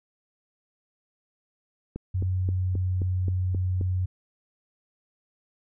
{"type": "click train", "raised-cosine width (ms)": 3, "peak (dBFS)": -20, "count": 8, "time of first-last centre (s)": [1.96, 3.812], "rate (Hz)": 3.78}
{"type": "tone with pitch glide", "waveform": "sine", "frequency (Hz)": [92.5, 91.91], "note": ["F#2", "F#2"], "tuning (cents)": [0, -11], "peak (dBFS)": -23, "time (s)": [2.14, 4.06], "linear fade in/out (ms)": 10, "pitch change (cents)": -11, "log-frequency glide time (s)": [2.27, 2.99]}
{"effects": []}